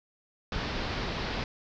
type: low-pass noise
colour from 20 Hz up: pink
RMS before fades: -33 dBFS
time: 0.52-1.44 s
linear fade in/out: 2 ms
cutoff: 5100 Hz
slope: 48 dB/octave
effects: none